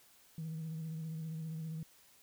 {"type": "tone with vibrato", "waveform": "sine", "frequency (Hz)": 160, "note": "D#3", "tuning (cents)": 49, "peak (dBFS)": -37, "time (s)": [0.38, 1.83], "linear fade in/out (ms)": 2, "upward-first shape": "sine", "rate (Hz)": 15, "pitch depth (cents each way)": 37, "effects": ["tanh soft clip ceiling -36 dBFS", "white hiss -64 dBFS RMS until 2.22 s"]}